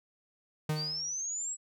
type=tone with exponential decay; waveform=45% pulse; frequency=153.6 Hz; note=D#3; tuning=22 cents flat; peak=-27 dBFS; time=0.69-1.15 s; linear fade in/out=5 ms; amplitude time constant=98 ms
type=linear sweep; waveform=sine; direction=up; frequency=4435 to 7820 Hz; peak=-33 dBFS; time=0.75-1.57 s; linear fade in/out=50 ms
effects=none